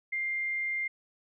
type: tone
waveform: sine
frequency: 2100 Hz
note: C7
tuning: 6 cents sharp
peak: -29 dBFS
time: 0.12-0.88 s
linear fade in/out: 10 ms
effects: none